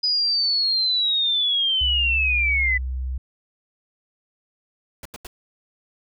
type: linear sweep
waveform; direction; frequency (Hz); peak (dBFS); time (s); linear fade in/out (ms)
sine; down; 4978 to 1978; -18; 0.03-2.78; 10
type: tone with pitch glide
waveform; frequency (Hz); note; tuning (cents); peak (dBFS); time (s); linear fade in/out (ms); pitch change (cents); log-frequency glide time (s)
sine; 64.6 to 64.19; C2 to C2; -21 to -32; -24; 1.81-3.18; 5; -11; 2.14-2.71
type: noise bursts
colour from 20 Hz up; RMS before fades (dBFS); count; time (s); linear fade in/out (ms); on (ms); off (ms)
pink; -36; 3; 5.03-5.27; 2; 24; 84
effects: none